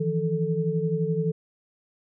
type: tone cluster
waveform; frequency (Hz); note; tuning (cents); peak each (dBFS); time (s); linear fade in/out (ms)
sine; 157.8 / 169.5 / 439.1; D#3 / E3 / A4; +25 / +49 / -4; -27; 0-1.32; 10
effects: none